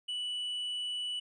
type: tone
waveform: triangle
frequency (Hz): 2960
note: F#7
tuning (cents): 0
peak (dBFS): -32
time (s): 0.08-1.2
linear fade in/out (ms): 10
effects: resampled to 24000 Hz